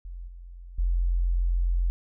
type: tone with level steps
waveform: sine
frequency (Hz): 43.65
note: F1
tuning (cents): 0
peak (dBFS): -35 / -40 / -21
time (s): 0.05-1.9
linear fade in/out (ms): 0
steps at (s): 0.27 / 0.78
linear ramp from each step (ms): 10
effects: none